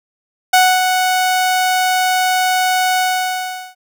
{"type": "tone with ADSR envelope", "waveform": "sawtooth", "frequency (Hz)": 740, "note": "F#5", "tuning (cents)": 0, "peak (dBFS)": -3, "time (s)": [0.53, 3.75], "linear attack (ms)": 8, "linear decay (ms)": 260, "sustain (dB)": -6, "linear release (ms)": 760, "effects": []}